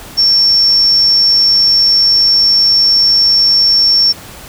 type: tone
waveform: sine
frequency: 5450 Hz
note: F8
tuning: 43 cents flat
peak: -6 dBFS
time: 0.17-4.13 s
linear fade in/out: 20 ms
effects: pink hiss -32 dBFS RMS until 4.48 s